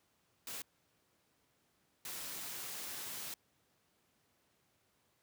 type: noise bursts at uneven times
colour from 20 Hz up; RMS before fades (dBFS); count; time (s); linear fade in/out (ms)
white; -44; 2; 0.47-0.62 / 2.05-3.34; 2
effects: pink hiss -75 dBFS RMS until 5.22 s + high-pass 100 Hz 12 dB/octave